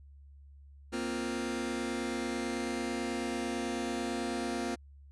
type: chord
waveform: sawtooth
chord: Bb suspended second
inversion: none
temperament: just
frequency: 233.1 / 262.2 / 349.6 Hz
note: Bb3 / C4 / F4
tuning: 0 / +4 / +2 cents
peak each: -33 dBFS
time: 0.92-4.76 s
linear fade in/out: 20 ms
effects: added 70 Hz sine -51 dBFS peak until 5.11 s + resampled to 24000 Hz